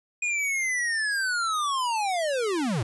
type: linear sweep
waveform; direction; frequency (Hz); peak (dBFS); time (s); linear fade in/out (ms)
square; down; 2468 to 98; -25; 0.22-2.83; 5
effects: resampled to 24000 Hz